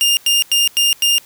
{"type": "tone bursts", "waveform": "sawtooth", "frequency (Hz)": 2810, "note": "F7", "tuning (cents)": 10, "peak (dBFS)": -8, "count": 5, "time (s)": [0.01, 1.182], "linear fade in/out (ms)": 0, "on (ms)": 160, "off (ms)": 93, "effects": ["white hiss -45 dBFS RMS until 1.25 s"]}